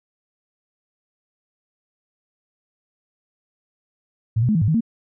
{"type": "tone with pitch steps", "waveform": "sine", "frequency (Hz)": [111.9, 123.1, 213.5, 162.6, 104.6, 157.9, 228.5], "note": ["A2", "B2", "G#3", "E3", "G#2", "D#3", "A#3"], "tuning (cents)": [30, -5, 48, -23, 13, 26, -34], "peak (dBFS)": -15, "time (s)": [4.36, 4.808], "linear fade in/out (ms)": 10, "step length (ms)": 64, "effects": []}